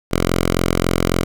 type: tone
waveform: 5% pulse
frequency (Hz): 43.65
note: F1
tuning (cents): 0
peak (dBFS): -4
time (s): 0.11-1.24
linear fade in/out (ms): 10
effects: none